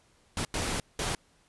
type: noise bursts at uneven times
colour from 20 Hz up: pink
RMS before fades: -31 dBFS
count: 3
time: 0.37-0.45 / 0.54-0.8 / 0.99-1.15 s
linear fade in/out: 2 ms
effects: pink hiss -65 dBFS RMS until 1.48 s + resampled to 24000 Hz